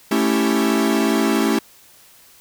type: chord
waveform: 45% pulse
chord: A dominant seventh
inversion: none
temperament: equal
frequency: 220 / 277.2 / 329.6 / 392 Hz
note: A3 / C#4 / E4 / G4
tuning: 0 / 0 / 0 / 0 cents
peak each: -20 / -21 / -22 / -23 dBFS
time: 0.11-1.59 s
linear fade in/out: 5 ms
effects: white hiss -49 dBFS RMS until 2.4 s